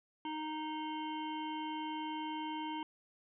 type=harmonic tone; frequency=310 Hz; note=D#4; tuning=6 cents flat; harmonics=1 / 3 / 5 / 7 / 9 / 10; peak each=-41 / -40 / -56 / -52 / -54 / -50 dBFS; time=0.25-2.83 s; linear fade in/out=2 ms; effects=none